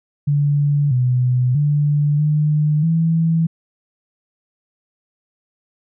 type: tone with pitch steps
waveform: sine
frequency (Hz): 144.6 / 125.6 / 146.8 / 150.8 / 163.7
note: D3 / B2 / D3 / D3 / E3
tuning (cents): -27 / +30 / 0 / +46 / -12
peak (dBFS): -13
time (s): 0.27-3.47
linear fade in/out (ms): 10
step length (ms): 640
effects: none